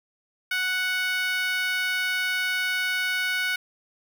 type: tone with high-pass filter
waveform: 10% pulse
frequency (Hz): 740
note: F#5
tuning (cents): 0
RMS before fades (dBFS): -26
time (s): 0.51-3.56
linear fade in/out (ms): 5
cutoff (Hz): 1700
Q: 8
effects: 8-bit